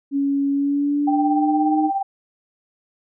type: tone with pitch glide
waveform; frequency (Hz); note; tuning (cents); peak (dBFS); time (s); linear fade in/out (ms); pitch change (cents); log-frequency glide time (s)
sine; 279.2 to 308; C#4 to D#4; +13 to -17; -17; 0.11-1.91; 50; +170; 0.51-1.79
type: tone with tremolo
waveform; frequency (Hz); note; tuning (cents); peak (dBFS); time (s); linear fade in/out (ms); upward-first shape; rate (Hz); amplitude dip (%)
sine; 784; G5; 0; -17; 1.07-2.03; 10; sine; 17; 55
effects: none